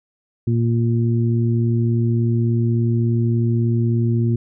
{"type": "harmonic tone", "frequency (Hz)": 116.54, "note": "A#2", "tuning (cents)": 0, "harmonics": [1, 2, 3], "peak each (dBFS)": [-16, -22, -26], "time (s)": [0.47, 4.36], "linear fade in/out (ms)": 5, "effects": []}